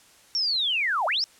sine linear two-way sweep, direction down then up, 5588 to 587.3 to 5588 Hz, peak -22 dBFS, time 0.35-1.24 s, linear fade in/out 0 ms, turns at 1.06 s, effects white hiss -55 dBFS RMS until 1.39 s + low-pass 10000 Hz 12 dB/octave

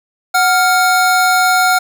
square tone pair together, 740 / 1396.9 Hz, F#5 / F6, 0 / 0 cents, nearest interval major seventh, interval 1100 cents, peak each -13 dBFS, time 0.34-1.79 s, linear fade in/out 10 ms, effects 8-bit

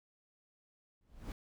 brown noise with exponential growth, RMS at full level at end -36 dBFS, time 1.01-1.32 s, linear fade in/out 2 ms, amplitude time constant 67 ms, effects none

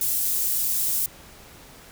pink high-pass noise, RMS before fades -24 dBFS, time 0.01-1.06 s, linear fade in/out 2 ms, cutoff 12000 Hz, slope 12 dB/octave, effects pink hiss -47 dBFS RMS until 1.91 s

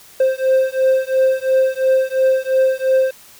triangle beating tone pair, 523.3 / 526.2 Hz, C5 / C5, 0 / +10 cents, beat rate 2.9 Hz, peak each -14 dBFS, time 0.2-3.11 s, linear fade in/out 5 ms, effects white hiss -44 dBFS RMS until 3.39 s

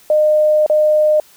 sine tone with dropouts, 610 Hz, D#5, 34 cents flat, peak -9 dBFS, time 0.1-1.2 s, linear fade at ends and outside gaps 2 ms, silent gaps 0.663-0.698 s, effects white hiss -47 dBFS RMS until 1.36 s

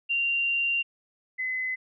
sine tone pair in turn, 2771 / 2030 Hz, F7 / B6, -14 / +47 cents, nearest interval perfect fourth, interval 539 cents, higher first, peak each -23 / -27 dBFS, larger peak first, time 0.09-0.83 / 1.38-1.76 s, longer first, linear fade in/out 20 ms, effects none

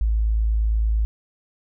sine tone, 54.4 Hz, A1, 19 cents flat, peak -17 dBFS, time 0.01-1.05 s, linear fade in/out 0 ms, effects none

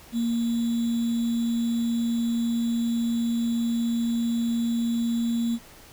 sine tone with sample-and-hold, 233.1 Hz, A#3, in tune, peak -22 dBFS, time 0.12-5.59 s, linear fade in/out 50 ms, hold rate 3675 Hz, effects pink hiss -49 dBFS RMS until 5.92 s

